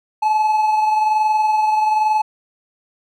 triangle tone pair together, 858.9 / 880 Hz, A5 / A5, -42 / 0 cents, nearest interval unison, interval 42 cents, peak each -12 / -23 dBFS, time 0.22-2.22 s, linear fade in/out 10 ms, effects none

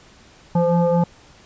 sine tone with frequency modulation, 174.2 Hz, F3, 4 cents flat, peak -14 dBFS, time 0.55-1.04 s, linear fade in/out 5 ms, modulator 344 Hz, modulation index 1.7, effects pink hiss -49 dBFS RMS until 1.45 s + resampled to 16000 Hz

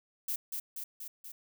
violet noise with echo, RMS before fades -34 dBFS, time 0.28-0.36 s, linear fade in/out 5 ms, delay 240 ms, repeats 4, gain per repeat -3 dB, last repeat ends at 1.32 s, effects none

